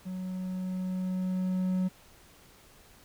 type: tone with level ramp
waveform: triangle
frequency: 185 Hz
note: F#3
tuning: in tune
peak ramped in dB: -32 to -23 dBFS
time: 0.05-1.89 s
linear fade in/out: 20 ms
effects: pink hiss -57 dBFS RMS until 3.04 s